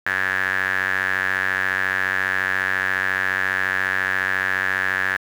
sawtooth tone with band-pass filter, 94.4 Hz, F#2, 35 cents sharp, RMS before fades -22 dBFS, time 0.06-5.17 s, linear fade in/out 5 ms, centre 1700 Hz, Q 9.6, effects 7-bit

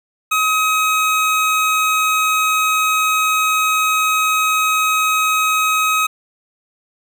25% pulse tone, 1268 Hz, D#6, 32 cents sharp, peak -10 dBFS, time 0.31-6.07 s, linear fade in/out 10 ms, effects none

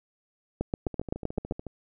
two click trains, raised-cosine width 2 ms, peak -23 / -14 dBFS, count 12 / 8, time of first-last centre 0.87-1.667 / 0.61-1.511 s, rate 13.8 / 7.77 Hz, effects none

